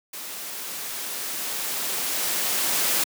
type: noise with level ramp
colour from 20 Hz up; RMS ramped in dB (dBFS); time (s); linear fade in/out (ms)
white; -36 to -22; 0.13-3.04; 5
effects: high-pass 200 Hz 12 dB/octave